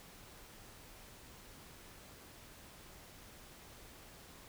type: silence
effects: pink hiss -56 dBFS RMS until 4.48 s